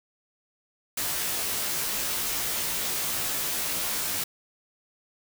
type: noise with comb filter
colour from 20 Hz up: white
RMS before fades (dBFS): -29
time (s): 0.97-4.24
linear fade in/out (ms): 5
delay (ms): 16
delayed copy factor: -0.95
effects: none